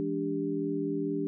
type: tone cluster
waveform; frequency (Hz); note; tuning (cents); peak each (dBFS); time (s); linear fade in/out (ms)
sine; 168 / 210 / 290.7 / 395.3; E3 / G#3 / D4 / G4; +33 / +19 / -18 / +15; -37 / -39 / -31 / -33; 0-1.27; 0
effects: none